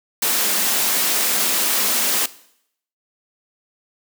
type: high-pass noise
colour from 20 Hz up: white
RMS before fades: -19 dBFS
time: 0.22-2.26 s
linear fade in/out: 5 ms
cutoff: 180 Hz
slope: 96 dB/octave
effects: noise-tail reverb RT60 0.7 s tail -18 dB re dry